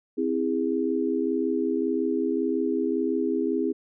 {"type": "chord", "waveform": "sine", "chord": "C augmented", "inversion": "none", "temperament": "just", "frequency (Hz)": [261.6, 327, 408.8], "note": ["C4", "E4", "G#4"], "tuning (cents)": [0, -14, -27], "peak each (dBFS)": -27, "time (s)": [0.17, 3.73], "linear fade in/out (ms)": 20, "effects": []}